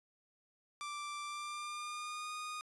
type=tone with pitch glide; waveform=sawtooth; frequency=1174.7 to 1231 Hz; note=D6 to D#6; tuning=0 to -19 cents; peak=-37 dBFS; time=0.81-2.61 s; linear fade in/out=0 ms; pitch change=+81 cents; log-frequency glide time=1.24-2.32 s; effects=resampled to 24000 Hz